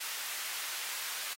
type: high-pass noise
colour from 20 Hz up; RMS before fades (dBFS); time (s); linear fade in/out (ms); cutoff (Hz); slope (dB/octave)
pink; -39; 0-1.34; 10; 1500; 12
effects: AAC 48 kbps